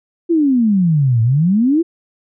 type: exponential two-way sweep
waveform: sine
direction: down then up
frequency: 349.2 to 110 to 349.2 Hz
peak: -10 dBFS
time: 0.29-1.83 s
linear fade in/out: 20 ms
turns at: 1.22 s
effects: none